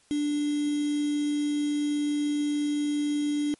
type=tone with quantisation; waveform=sine; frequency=293.7 Hz; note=D4; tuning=in tune; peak=-24 dBFS; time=0.11-3.54 s; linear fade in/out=0 ms; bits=6; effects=white hiss -62 dBFS RMS until 3.59 s + MP3 48 kbps